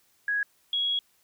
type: tone pair in turn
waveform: sine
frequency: 1661.2 / 3322 Hz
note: G#6 / G#7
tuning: 0 / 0 cents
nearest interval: octave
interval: 1200 cents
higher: second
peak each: -24 / -24 dBFS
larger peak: neither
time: 0.28-0.43 / 0.73-0.99 s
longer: second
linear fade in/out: 2 ms
effects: white hiss -66 dBFS RMS until 1.23 s